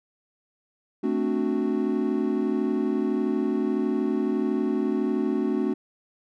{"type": "chord", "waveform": "triangle", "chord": "D dominant seventh", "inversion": "second", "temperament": "equal", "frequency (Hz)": [220, 261.6, 293.7, 370], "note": ["A3", "C4", "D4", "F#4"], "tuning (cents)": [0, 0, 0, 0], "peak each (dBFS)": -26, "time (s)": [1.03, 5.74], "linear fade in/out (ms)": 10, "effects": []}